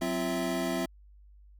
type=tone cluster; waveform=square; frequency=183.1 / 261.8 / 344.8 / 657 Hz; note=F#3 / C4 / F4 / E5; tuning=-18 / +1 / -22 / -6 cents; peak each=-37 / -34 / -35 / -35 dBFS; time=0.01-0.86 s; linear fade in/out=10 ms; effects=added 50 Hz sine -52 dBFS peak until 1.59 s